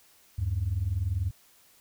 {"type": "tone pair together", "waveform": "sine", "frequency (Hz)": [77.78, 98], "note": ["D#2", "G2"], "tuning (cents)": [0, 0], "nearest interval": "major third", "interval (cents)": 400, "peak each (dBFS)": [-29, -27], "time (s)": [0.38, 1.31], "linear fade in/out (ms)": 10, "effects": ["tanh soft clip ceiling -20 dBFS", "white hiss -60 dBFS RMS until 1.8 s"]}